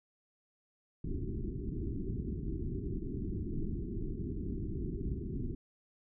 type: low-pass noise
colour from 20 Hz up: pink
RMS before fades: -37 dBFS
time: 1.04-5.55 s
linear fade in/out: 5 ms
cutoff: 400 Hz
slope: 96 dB/octave
effects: none